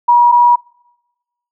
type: tone pair in turn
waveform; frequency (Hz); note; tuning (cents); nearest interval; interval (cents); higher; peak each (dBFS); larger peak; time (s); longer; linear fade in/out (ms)
sine; 960 / 963.4; B5 / B5; -49 / -43; unison; 6; second; -5; neither; 0.08-0.32 / 0.32-0.56; neither; 10
effects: noise-tail reverb RT60 1.0 s tail -26 dB re dry